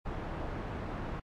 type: low-pass noise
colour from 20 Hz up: pink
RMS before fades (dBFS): -38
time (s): 0.05-1.2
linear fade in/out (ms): 10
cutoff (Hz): 1300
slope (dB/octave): 12
effects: AAC 64 kbps